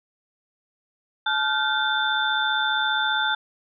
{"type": "tone cluster", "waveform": "sine", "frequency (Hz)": [863, 1406, 1541, 3552], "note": ["A5", "F6", "G6", "A7"], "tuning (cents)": [-34, 11, -30, 16], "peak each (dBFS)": -26, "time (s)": [1.26, 3.35], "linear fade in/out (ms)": 5, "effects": []}